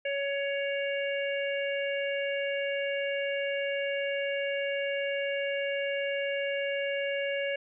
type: harmonic tone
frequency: 559 Hz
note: C#5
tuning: 14 cents sharp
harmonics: 1 / 3 / 4 / 5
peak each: -30 / -37 / -37 / -38 dBFS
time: 0.05-7.56 s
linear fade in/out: 5 ms
effects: none